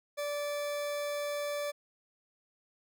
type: tone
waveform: 40% pulse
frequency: 582 Hz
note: D5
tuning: 16 cents flat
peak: -32 dBFS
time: 0.17-1.72 s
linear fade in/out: 20 ms
effects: none